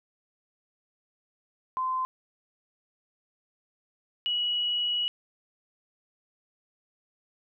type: tone pair in turn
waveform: sine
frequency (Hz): 1033 / 2922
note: C6 / F#7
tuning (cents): -22 / -22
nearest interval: octave + tritone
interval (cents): 1800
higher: second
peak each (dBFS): -26 / -25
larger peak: second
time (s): 1.77-2.05 / 4.26-5.08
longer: second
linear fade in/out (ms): 0
effects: none